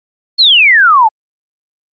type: exponential sweep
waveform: sine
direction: down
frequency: 4435 to 830.6 Hz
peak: -3 dBFS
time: 0.38-1.09 s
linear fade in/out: 20 ms
effects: Opus 24 kbps